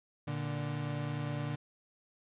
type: tone pair together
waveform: 35% pulse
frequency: 116.94 / 146.83 Hz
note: A#2 / D3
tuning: +6 / 0 cents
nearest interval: major third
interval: 394 cents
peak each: -37 / -34 dBFS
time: 0.27-1.56 s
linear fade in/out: 10 ms
effects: resampled to 8000 Hz